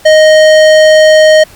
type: tone with hard clipping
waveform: sine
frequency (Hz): 622.3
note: D#5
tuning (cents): 0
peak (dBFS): -3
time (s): 0.05-1.44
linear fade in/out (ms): 10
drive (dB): 16
effects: pink hiss -37 dBFS RMS until 1.55 s + Opus 48 kbps